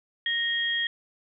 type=tone pair together; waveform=sine; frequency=1864.7 / 3255 Hz; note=A#6 / G#7; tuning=0 / -36 cents; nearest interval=minor seventh; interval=964 cents; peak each=-27 dBFS; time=0.26-0.87 s; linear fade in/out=2 ms; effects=none